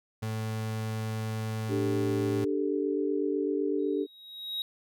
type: tone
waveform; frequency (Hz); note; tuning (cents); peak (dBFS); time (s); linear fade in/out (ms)
35% pulse; 110; A2; 0; -29; 0.22-2.45; 10
type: chord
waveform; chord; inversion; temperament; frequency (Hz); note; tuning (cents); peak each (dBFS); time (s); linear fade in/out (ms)
sine; D suspended fourth; none; equal; 293.7 / 392 / 440; D4 / G4 / A4; 0 / 0 / 0; -30 / -30 / -32; 1.68-4.07; 50
type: tone with exponential growth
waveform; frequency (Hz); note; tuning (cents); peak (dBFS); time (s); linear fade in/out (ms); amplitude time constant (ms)
triangle; 3803; A#7; +34; -27; 3.79-4.62; 1; 180
effects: none